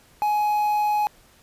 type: tone with quantisation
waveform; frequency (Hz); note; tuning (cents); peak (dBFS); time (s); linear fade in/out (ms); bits
triangle; 839; G#5; +17; -17; 0.22-1.07; 0; 7
effects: pink hiss -55 dBFS RMS until 1.42 s + resampled to 32000 Hz